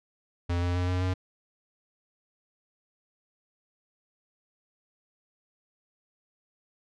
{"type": "tone with pitch steps", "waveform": "square", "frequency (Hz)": [87, 88.27, 89.55, 90.85, 92.17], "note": ["F2", "F2", "F2", "F#2", "F#2"], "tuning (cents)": [-6, 19, 44, -31, -6], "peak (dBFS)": -26, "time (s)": [0.49, 1.14], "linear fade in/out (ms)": 10, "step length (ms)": 130, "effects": ["low-pass 5000 Hz 12 dB/octave"]}